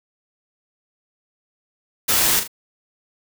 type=noise with echo; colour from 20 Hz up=white; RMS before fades=-18 dBFS; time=2.08-2.4 s; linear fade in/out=10 ms; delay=39 ms; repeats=2; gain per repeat=-8 dB; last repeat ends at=2.478 s; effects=none